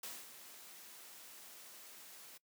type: noise with ADSR envelope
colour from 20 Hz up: white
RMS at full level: -45 dBFS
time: 0.03-2.38 s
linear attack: 4 ms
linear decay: 220 ms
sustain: -10 dB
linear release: 11 ms
effects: noise-tail reverb RT60 0.1 s tail -21 dB re dry + high-pass 200 Hz 12 dB/octave